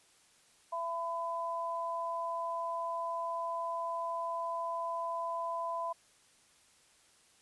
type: tone pair together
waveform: sine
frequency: 672 / 1005.9 Hz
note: E5 / B5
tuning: +33 / +31 cents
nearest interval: perfect fifth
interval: 698 cents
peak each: -38 / -35 dBFS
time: 0.72-5.93 s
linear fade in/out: 10 ms
effects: white hiss -65 dBFS RMS until 7.41 s + resampled to 24000 Hz